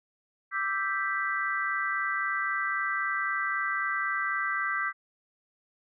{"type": "chord", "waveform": "sine", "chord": "E minor seventh", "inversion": "third", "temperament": "equal", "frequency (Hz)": [1174.7, 1318.5, 1568, 1975.5], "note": ["D6", "E6", "G6", "B6"], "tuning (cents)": [0, 0, 0, 0], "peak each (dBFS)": [-33, -35, -31, -32], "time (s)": [0.51, 4.93], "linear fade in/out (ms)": 50, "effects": []}